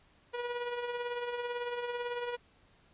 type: tone with tremolo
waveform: sawtooth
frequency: 483.5 Hz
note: B4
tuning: 37 cents flat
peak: -28 dBFS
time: 0.33-2.37 s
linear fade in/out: 20 ms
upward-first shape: triangle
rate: 18 Hz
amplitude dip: 55%
effects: pink hiss -65 dBFS RMS until 2.93 s + resampled to 8000 Hz